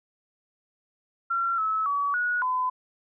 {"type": "tone with pitch steps", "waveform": "sine", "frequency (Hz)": [1366, 1298, 1137, 1458, 1013], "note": ["F6", "E6", "C#6", "F#6", "B5"], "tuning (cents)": [-39, -27, 44, -26, 44], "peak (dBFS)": -23, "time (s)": [1.3, 2.7], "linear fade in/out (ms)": 10, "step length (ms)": 280, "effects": []}